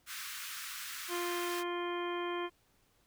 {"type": "high-pass noise", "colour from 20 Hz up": "pink", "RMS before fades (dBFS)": -43, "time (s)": [0.06, 1.64], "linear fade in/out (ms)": 50, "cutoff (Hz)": 1200, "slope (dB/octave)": 48}
{"type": "harmonic tone", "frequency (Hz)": 350, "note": "F4", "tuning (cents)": 4, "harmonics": [1, 2, 3, 4, 5, 6, 7, 9], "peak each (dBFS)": [-36, -45, -40, -49, -47, -50, -49, -48], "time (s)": [1.08, 2.5], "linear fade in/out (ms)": 50}
{"effects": ["pink hiss -71 dBFS RMS until 3.06 s"]}